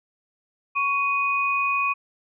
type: tone pair together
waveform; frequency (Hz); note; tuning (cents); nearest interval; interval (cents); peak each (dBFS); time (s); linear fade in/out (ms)
sine; 1111.5 / 2489; C#6 / D#7; +4 / 0; octave + major second; 1396; -23; 0.75-1.94; 20
effects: none